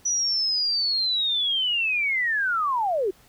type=linear sweep; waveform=sine; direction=down; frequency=5920 to 349.2 Hz; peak=-21 dBFS; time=0.05-3.11 s; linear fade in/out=10 ms; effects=pink hiss -56 dBFS RMS until 3.28 s